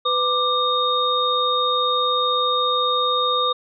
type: tone cluster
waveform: sine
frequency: 501 / 1183 / 3699 Hz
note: B4 / D6 / A#7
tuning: +25 / +12 / -14 cents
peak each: -24 / -20 / -22 dBFS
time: 0.05-3.53 s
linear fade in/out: 10 ms
effects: none